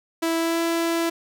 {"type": "tone with pitch glide", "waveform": "sawtooth", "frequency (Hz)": [329.6, 333.8], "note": ["E4", "E4"], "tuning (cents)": [0, 22], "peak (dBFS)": -17, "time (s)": [0.22, 1.1], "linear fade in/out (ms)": 10, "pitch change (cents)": 22, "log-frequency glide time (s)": [0.37, 0.61], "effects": []}